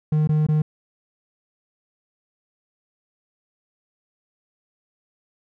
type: tone with dropouts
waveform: triangle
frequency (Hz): 153.2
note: D#3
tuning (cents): -27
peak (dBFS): -14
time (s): 0.12-0.62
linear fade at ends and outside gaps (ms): 5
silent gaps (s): 0.274-0.291 / 0.467-0.486
effects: none